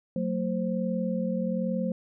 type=tone cluster; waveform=sine; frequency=184.9 / 226 / 523 Hz; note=F#3 / A3 / C5; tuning=-1 / +47 / -1 cents; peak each=-29 / -30 / -32 dBFS; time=0.16-1.92 s; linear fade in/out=2 ms; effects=none